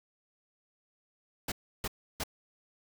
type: noise bursts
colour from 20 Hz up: pink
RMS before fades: -34 dBFS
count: 3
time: 1.48-2.237 s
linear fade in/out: 5 ms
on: 39 ms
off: 320 ms
effects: none